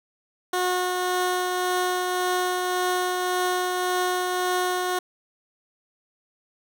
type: tone with tremolo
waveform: 15% pulse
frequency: 363.2 Hz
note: F#4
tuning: 32 cents flat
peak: -15 dBFS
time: 0.53-4.99 s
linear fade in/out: 5 ms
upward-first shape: triangle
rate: 1.8 Hz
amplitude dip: 30%
effects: none